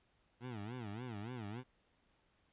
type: tone with vibrato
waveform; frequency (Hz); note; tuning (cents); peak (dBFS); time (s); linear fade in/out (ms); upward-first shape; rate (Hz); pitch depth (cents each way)
20% pulse; 113.4; A#2; -47; -38; 0.4-1.64; 50; sine; 3.5; 210
effects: pink hiss -75 dBFS RMS until 2.52 s + resampled to 8000 Hz